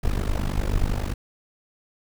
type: noise with amplitude modulation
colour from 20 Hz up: brown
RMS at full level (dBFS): -20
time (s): 0.03-1.14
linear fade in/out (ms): 10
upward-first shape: sine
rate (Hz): 49.8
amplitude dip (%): 90
effects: none